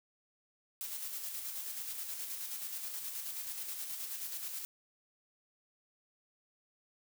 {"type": "noise with tremolo", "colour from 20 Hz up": "blue", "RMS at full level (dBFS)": -40, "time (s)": [0.81, 4.65], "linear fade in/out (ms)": 0, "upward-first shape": "square", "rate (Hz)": 9.4, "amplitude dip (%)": 35, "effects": []}